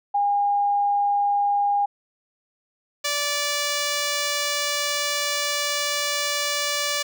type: tone pair in turn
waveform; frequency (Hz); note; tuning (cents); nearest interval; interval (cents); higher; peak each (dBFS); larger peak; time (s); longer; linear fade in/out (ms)
sine / 5% pulse; 812 / 581.5; G#5 / D5; -39 / -17; tritone; 578; first; -18 / -11; second; 0.14-1.86 / 3.04-7.03; second; 10
effects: none